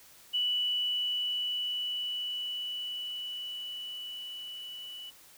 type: tone with level ramp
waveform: sine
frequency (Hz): 2960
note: F#7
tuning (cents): 0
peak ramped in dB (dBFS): -26 to -41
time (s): 0.33-5.11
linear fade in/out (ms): 20
effects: white hiss -56 dBFS RMS until 5.37 s